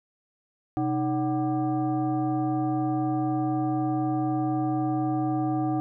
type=tone with frequency modulation; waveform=sine; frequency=310 Hz; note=D#4; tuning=6 cents flat; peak=-23 dBFS; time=0.77-5.8 s; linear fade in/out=0 ms; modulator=438 Hz; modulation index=0.98; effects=none